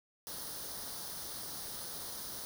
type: noise with comb filter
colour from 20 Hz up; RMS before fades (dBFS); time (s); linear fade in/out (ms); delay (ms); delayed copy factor
white; -43; 0.27-2.45; 0; 0.2; +0.7
effects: none